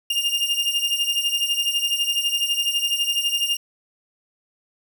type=beating tone pair; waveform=40% pulse; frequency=2812 / 2824 Hz; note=F7 / F7; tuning=+11 / +19 cents; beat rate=12 Hz; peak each=-22 dBFS; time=0.1-3.57 s; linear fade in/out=5 ms; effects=none